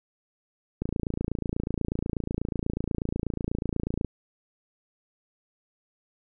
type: click train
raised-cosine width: 3 ms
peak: -15 dBFS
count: 92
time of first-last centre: 0.82-4.047 s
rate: 28.2 Hz
effects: none